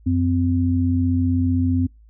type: tone pair together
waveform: sine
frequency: 91.1 / 257.7 Hz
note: F#2 / C4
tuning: -26 / -26 cents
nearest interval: octave + tritone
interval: 1800 cents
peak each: -19 dBFS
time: 0.06-1.87 s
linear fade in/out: 10 ms
effects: noise-tail reverb RT60 0.2 s tail -26 dB re dry + added 54 Hz sine -46 dBFS peak until 2.09 s